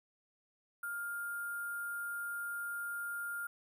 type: tone with sample-and-hold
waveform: sine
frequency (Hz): 1405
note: F6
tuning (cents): +10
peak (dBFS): -37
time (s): 0.83-3.47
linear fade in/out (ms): 5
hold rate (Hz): 11025
effects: none